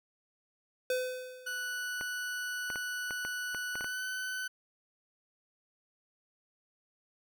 square tone with exponential decay, 507 Hz, B4, 45 cents sharp, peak -28 dBFS, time 0.9-1.87 s, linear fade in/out 2 ms, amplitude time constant 210 ms
40% pulse tone with pitch glide, 1480 to 1508.5 Hz, F#6 to F#6, 0 to +33 cents, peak -34 dBFS, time 1.46-4.48 s, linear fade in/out 10 ms, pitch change +33 cents, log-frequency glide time 3.77-4.04 s
clicks, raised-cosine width 0.5 ms, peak -25 dBFS, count 9, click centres 2.011 / 2.702 / 2.758 / 3.108 / 3.25 / 3.547 / 3.755 / 3.809 / 3.844 s
effects none

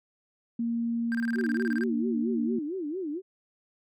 sine tone, 232.9 Hz, A#3, 1 cent flat, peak -26 dBFS, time 0.59-2.59 s, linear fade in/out 5 ms
triangle tone bursts, 1584 Hz, G6, 18 cents sharp, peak -30 dBFS, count 14, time 1.12-1.836 s, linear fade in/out 0 ms, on 27 ms, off 26 ms
sine tone with vibrato, 334.1 Hz, E4, 23 cents sharp, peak -30 dBFS, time 1.34-3.22 s, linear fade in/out 50 ms, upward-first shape sine, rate 4.4 Hz, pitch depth 250 cents each way
effects none

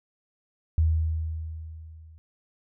sine tone with level ramp, 79.9 Hz, D#2, 47 cents sharp, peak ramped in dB -17 to -47 dBFS, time 0.78-2.18 s, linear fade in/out 0 ms, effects none

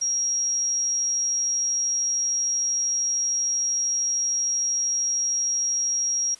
sine tone with amplitude modulation, 5640 Hz, F8, 16 cents sharp, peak -20 dBFS, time 0.01-6.35 s, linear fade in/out 10 ms, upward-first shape sine, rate 133 Hz, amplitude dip 30%, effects white hiss -51 dBFS RMS until 6.39 s + resampled to 24000 Hz

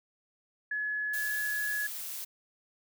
sine tone with pitch glide, 1700 to 1690.2 Hz, G#6 to G#6, +40 to +30 cents, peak -30 dBFS, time 0.71-1.87 s, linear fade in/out 5 ms, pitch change -10 cents, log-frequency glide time 1.32-1.67 s
blue noise, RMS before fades -39 dBFS, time 1.13-2.25 s, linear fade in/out 10 ms
effects none

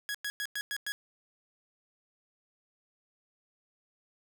sawtooth tone bursts, 1666 Hz, G#6, 5 cents sharp, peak -29 dBFS, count 6, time 0.09-0.92 s, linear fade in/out 0 ms, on 55 ms, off 100 ms, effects none

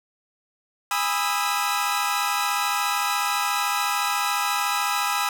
sawtooth chord, E major seventh, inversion first, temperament equal with one note detuned, 817.3 / 987.8 / 1244.5 / 1318.5 Hz, G#5 / B5 / D#6 / E6, -28 / 0 / 0 / 0 cents, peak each -24 dBFS, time 0.91-5.29 s, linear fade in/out 2 ms, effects none

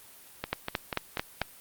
two click trains, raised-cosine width 0.3 ms, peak -14 / -11 dBFS, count 5 / 5, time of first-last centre 0.44-1.416 / 0.53-1.417 s, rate 4.1 / 4.51 Hz, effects white hiss -52 dBFS RMS until 1.6 s + Opus 32 kbps

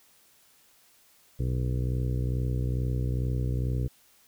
harmonic tone, 62.3 Hz, B1, 16 cents sharp, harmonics 1 / 2 / 3 / 4 / 5 / 6 / 7 / 8, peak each -29 / -28 / -40 / -42 / -41 / -46 / -43 / -46 dBFS, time 1.39-3.88 s, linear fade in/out 10 ms, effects white hiss -61 dBFS RMS until 4.27 s

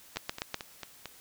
two click trains, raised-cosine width 0.2 ms, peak -21 / -14 dBFS, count 5 / 4, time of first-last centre 0.16-1.057 / 0.17-0.544 s, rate 4.46 / 8.03 Hz, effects white hiss -55 dBFS RMS until 1.2 s

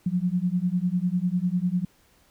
sine beating tone pair, 174.61 / 184.61 Hz, F3 / F#3, 0 / -4 cents, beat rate 10 Hz, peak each -25 dBFS, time 0.06-1.85 s, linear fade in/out 5 ms, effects pink hiss -61 dBFS RMS until 2.3 s

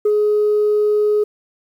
sine tone with ADSR envelope, 420 Hz, G#4, 19 cents sharp, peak -9 dBFS, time 0.05-1.24 s, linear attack 7 ms, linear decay 46 ms, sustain -2 dB, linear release 8 ms, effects tanh soft clip ceiling -10 dBFS + 8-bit

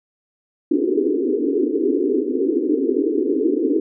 pink band-pass noise, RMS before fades -19 dBFS, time 0.71-3.8 s, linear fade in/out 5 ms, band 260 to 450 Hz, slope 96 dB/octave, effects none

